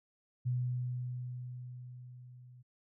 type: tone with level ramp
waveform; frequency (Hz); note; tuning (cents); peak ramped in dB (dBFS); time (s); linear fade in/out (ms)
sine; 124.4; B2; +13; -29 to -53; 0.45-2.63; 20
effects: none